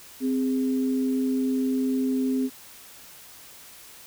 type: tone pair together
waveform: sine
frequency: 260 / 412.7 Hz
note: C4 / G#4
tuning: -11 / -11 cents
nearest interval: minor sixth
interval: 800 cents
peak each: -22 / -32 dBFS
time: 0.2-2.5 s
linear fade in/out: 50 ms
effects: white hiss -47 dBFS RMS until 4.06 s